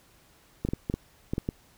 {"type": "clicks", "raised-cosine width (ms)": 3, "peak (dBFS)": -15, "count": 8, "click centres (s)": [0.65, 0.688, 0.735, 0.899, 0.94, 1.335, 1.381, 1.489], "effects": ["pink hiss -60 dBFS RMS until 1.77 s"]}